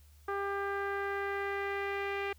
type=tone with low-pass filter sweep; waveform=sawtooth; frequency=398.1 Hz; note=G4; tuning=27 cents sharp; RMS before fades=-35 dBFS; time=0.28-2.33 s; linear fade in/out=5 ms; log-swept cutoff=1400 to 2400 Hz; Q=2.9; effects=added 74 Hz sine -56 dBFS peak until 2.38 s + white hiss -67 dBFS RMS until 2.38 s